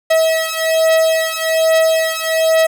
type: beating tone pair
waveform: 45% pulse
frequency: 644 / 645.2 Hz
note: E5 / E5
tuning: -41 / -37 cents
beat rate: 1.2 Hz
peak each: -15 dBFS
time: 0.1-2.67 s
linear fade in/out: 10 ms
effects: none